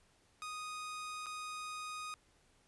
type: tone with dropouts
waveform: sawtooth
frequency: 1243 Hz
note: D#6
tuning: 2 cents flat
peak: -38 dBFS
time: 0.42-2.14 s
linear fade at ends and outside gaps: 0 ms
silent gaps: 1.26-1.266 s
effects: pink hiss -70 dBFS RMS until 2.67 s + resampled to 24000 Hz